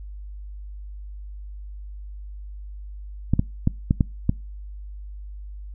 clicks, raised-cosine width 5 ms, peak -5 dBFS, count 6, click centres 3.336 / 3.394 / 3.674 / 3.909 / 4.008 / 4.294 s, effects noise-tail reverb RT60 0.3 s tail -25 dB re dry + added 50 Hz sine -34 dBFS peak until 5.74 s

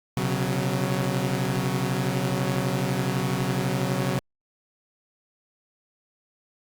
sawtooth chord, B suspended second, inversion none, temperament equal with one note detuned, 126.58 / 138.59 / 185 Hz, B2 / C#3 / F#3, +43 / 0 / 0 cents, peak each -24 dBFS, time 0.17-4.19 s, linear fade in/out 0 ms, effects Opus 48 kbps

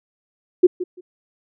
sine tone with echo, 361.4 Hz, F#4, 41 cents flat, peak -6 dBFS, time 0.63-0.67 s, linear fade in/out 10 ms, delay 170 ms, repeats 2, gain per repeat -15 dB, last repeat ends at 1.01 s, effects none

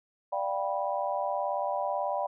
sine chord, G dominant seventh, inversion second, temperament just, 588 / 705.6 / 784 / 980 Hz, D5 / F5 / G5 / B5, +2 / +18 / 0 / -14 cents, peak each -32 / -35 / -33 / -34 dBFS, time 0.32-2.27 s, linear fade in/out 10 ms, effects none

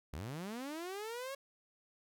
sawtooth linear sweep, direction up, 62.3 to 557 Hz, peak -37 dBFS, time 0.13-1.35 s, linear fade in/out 5 ms, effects none

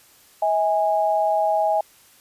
sine tone pair together, 642.1 / 824 Hz, E5 / G#5, -46 / -14 cents, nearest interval major third, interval 432 cents, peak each -20 dBFS, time 0.42-1.81 s, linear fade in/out 5 ms, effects white hiss -53 dBFS RMS until 2.2 s + resampled to 32000 Hz

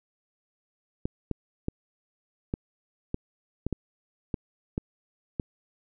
clicks, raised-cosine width 3 ms, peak -15 dBFS, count 10, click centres 1.055 / 1.313 / 1.684 / 2.539 / 3.144 / 3.666 / 3.727 / 4.342 / 4.779 / 5.398 s, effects none

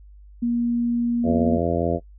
sine tone, 237.4 Hz, A#3, 32 cents sharp, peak -19 dBFS, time 0.42-1.58 s, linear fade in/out 10 ms
harmonic tone, 84.9 Hz, F2, 48 cents flat, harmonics 1 / 2 / 3 / 4 / 5 / 6 / 7 / 8, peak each -28 / -28 / -28 / -28 / -28 / -28 / -28 / -28 dBFS, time 1.23-2 s, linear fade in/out 50 ms
effects noise-tail reverb RT60 0.1 s tail -20 dB re dry + added 50 Hz sine -43 dBFS peak until 2.18 s

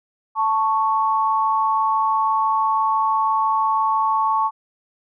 sine tone pair together, 882 / 1108 Hz, A5 / C#6, +4 / -1 cents, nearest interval major third, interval 395 cents, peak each -19 dBFS, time 0.35-4.51 s, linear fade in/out 50 ms, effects none

